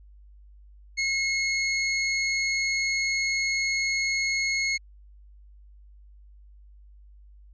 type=tone; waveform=sawtooth; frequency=2168 Hz; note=C#7; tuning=39 cents flat; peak=-20 dBFS; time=0.97-4.78 s; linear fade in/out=20 ms; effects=added 50 Hz sine -48 dBFS peak until 7.53 s + resampled to 16000 Hz